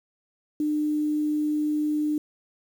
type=tone with quantisation; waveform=sine; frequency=301 Hz; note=D4; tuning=43 cents sharp; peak=-22 dBFS; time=0.6-2.18 s; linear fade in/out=2 ms; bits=8; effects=none